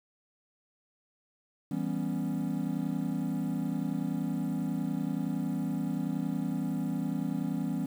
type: chord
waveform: triangle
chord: C# half-diminished seventh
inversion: first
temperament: equal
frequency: 164.81 / 196 / 246.9 / 277.2 Hz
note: E3 / G3 / B3 / C#4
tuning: 0 / 0 / 0 / 0 cents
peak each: -33 dBFS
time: 1.71-7.86 s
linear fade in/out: 5 ms
effects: 9-bit